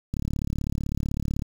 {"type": "click train", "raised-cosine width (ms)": 5, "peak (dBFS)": -15, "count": 47, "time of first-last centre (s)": [0.14, 1.421], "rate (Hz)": 35.9, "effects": ["7-bit"]}